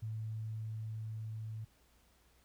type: tone with level ramp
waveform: sine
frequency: 110 Hz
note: A2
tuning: in tune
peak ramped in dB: -37 to -40 dBFS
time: 0.02-1.65 s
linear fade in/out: 10 ms
effects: added 60 Hz sine -70 dBFS peak until 2.44 s + pink hiss -70 dBFS RMS until 2.44 s